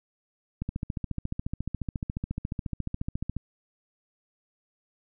click train, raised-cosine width 5 ms, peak -18 dBFS, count 40, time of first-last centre 0.62-3.366 s, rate 14.2 Hz, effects none

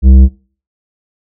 triangle tone with tanh clipping, 65.41 Hz, C2, in tune, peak -3 dBFS, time 0.02-0.29 s, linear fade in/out 50 ms, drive 14 dB, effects noise-tail reverb RT60 0.4 s tail -20 dB re dry

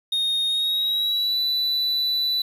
triangle tone with pitch glide, 3708 to 3974 Hz, A#7 to B7, -10 to +10 cents, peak -19 dBFS, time 0.12-2.42 s, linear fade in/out 5 ms, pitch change +120 cents, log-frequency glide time 0.47-1.39 s, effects 8-bit

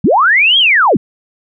sine linear two-way sweep, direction up then down, 132.2 to 3322 to 132.2 Hz, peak -6 dBFS, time 0.04-0.97 s, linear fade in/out 5 ms, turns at 0.58 s, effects none

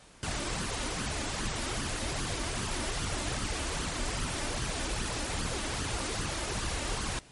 pink noise with flanger, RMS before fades -33 dBFS, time 0.23-7.19 s, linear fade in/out 0 ms, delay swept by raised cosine 0.63 to 3.43 ms, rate 2.5 Hz, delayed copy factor +0.55, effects pink hiss -55 dBFS RMS until 7.31 s + MP3 48 kbps

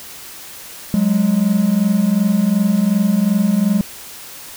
triangle tone pair together, 185 / 207.7 Hz, F#3 / G#3, 0 / 0 cents, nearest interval major second, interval 200 cents, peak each -15 / -12 dBFS, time 0.94-3.81 s, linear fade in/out 0 ms, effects white hiss -35 dBFS RMS until 4.56 s

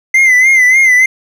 triangle tone with vibrato, 2059 Hz, C7, 28 cents flat, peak -3 dBFS, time 0.14-1.06 s, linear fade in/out 5 ms, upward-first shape sine, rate 3.4 Hz, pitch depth 69 cents each way, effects none

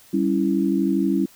sine chord, C# diminished, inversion second, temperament equal, 196 / 277.2 / 329.6 Hz, G3 / C#4 / E4, 0 / 0 / 0 cents, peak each -22 dBFS, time 0.13-1.26 s, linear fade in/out 10 ms, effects white hiss -51 dBFS RMS until 1.35 s

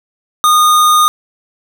square tone, 1228 Hz, D#6, 23 cents flat, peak -7 dBFS, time 0.44-1.08 s, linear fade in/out 0 ms, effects none

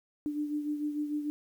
sine beating tone pair, 296 / 302.7 Hz, D4 / D#4, +14 / -48 cents, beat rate 6.7 Hz, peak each -31 / -39 dBFS, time 0.26-1.3 s, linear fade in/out 0 ms, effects 10-bit

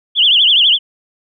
sine tone with vibrato, 3136 Hz, G7, in tune, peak -7 dBFS, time 0.15-0.79 s, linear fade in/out 50 ms, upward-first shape triangle, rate 12 Hz, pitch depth 220 cents each way, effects none

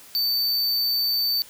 square tone, 4561 Hz, C#8, 49 cents sharp, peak -21 dBFS, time 0.15-1.42 s, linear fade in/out 0 ms, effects white hiss -47 dBFS RMS until 1.49 s

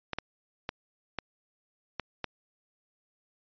clicks, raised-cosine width 0.3 ms, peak -16 dBFS, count 6, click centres 0.133 / 0.186 / 0.691 / 1.187 / 1.997 / 2.243 s, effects resampled to 11025 Hz

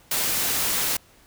white noise, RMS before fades -24 dBFS, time 0.11-0.97 s, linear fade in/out 5 ms, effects pink hiss -55 dBFS RMS until 1.26 s

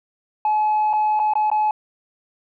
sine tone with dropouts, 853 Hz, G#5, 46 cents sharp, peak -14 dBFS, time 0.45-1.71 s, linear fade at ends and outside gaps 2 ms, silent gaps 0.931-0.935 / 1.193-1.198 / 1.336-1.354 / 1.501-1.515 s, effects tanh soft clip ceiling -14 dBFS

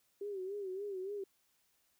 sine tone with vibrato, 390.7 Hz, G4, 6 cents flat, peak -38 dBFS, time 0.21-1.24 s, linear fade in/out 5 ms, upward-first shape sine, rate 3.5 Hz, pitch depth 98 cents each way, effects white hiss -75 dBFS RMS until 1.99 s

